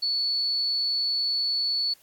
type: tone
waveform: sine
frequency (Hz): 4435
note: C#8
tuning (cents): 0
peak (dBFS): -23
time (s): 0.02-1.94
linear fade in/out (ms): 10
effects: white hiss -58 dBFS RMS until 2.02 s + AAC 64 kbps